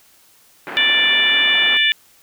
white band-pass noise, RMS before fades -30 dBFS, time 0.67-1.77 s, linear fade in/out 0 ms, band 200 to 2100 Hz, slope 24 dB/octave
harmonic tone, 587.3 Hz, D5, in tune, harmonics 3 / 4 / 5 / 6, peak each -18 / -18 / -18 / -18 dBFS, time 0.77-1.92 s, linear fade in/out 0 ms
effects white hiss -52 dBFS RMS until 2.22 s

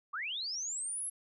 sine linear sweep, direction up, 1090 to 11175 Hz, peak -35 dBFS, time 0.13-1.1 s, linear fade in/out 10 ms, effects none

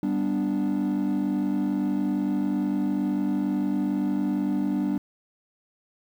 triangle chord, G major, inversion none, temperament equal, 196 / 246.9 / 293.7 Hz, G3 / B3 / D4, 0 / 0 / 0 cents, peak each -24 / -26 / -23 dBFS, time 0.03-4.98 s, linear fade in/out 2 ms, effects tanh soft clip ceiling -17 dBFS + 9-bit

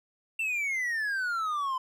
triangle exponential sweep, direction down, 2710 to 1017 Hz, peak -26 dBFS, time 0.39-1.78 s, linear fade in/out 5 ms, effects none

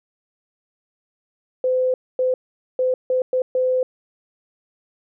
sine tone bursts at uneven times, 511 Hz, C5, 41 cents flat, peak -16 dBFS, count 6, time 1.64-1.94 / 2.19-2.34 / 2.79-2.94 / 3.1-3.22 / 3.33-3.42 / 3.55-3.83 s, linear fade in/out 2 ms, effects none

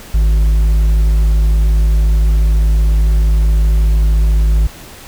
triangle tone with hard clipping, 53.3 Hz, G#1, 46 cents sharp, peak -9 dBFS, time 0.14-4.67 s, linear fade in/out 5 ms, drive 7 dB, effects pink hiss -35 dBFS RMS until 5.07 s

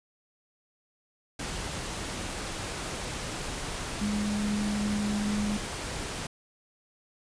sine tone in noise, 207.7 Hz, G#3, in tune, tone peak -27 dBFS, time 4.01-5.57 s, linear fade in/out 5 ms, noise pink, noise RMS -35 dBFS, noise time 1.39-6.27 s, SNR +5 dB, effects resampled to 22050 Hz

